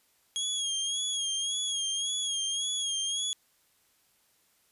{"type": "tone with vibrato", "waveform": "25% pulse", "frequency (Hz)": 3283, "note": "G#7", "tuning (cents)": -21, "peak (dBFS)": -25, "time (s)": [0.36, 3.33], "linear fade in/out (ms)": 0, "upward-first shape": "sine", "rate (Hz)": 1.8, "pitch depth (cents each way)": 59, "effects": ["white hiss -68 dBFS RMS until 4.71 s", "resampled to 32000 Hz"]}